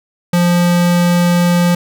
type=tone; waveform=square; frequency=174.9 Hz; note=F3; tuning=3 cents sharp; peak=-10 dBFS; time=0.33-1.75 s; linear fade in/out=5 ms; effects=none